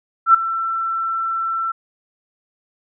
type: tone with ADSR envelope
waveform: sine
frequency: 1341 Hz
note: E6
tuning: 29 cents sharp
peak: -4 dBFS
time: 0.26-1.72 s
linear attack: 84 ms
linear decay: 4 ms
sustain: -15 dB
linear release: 9 ms
effects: none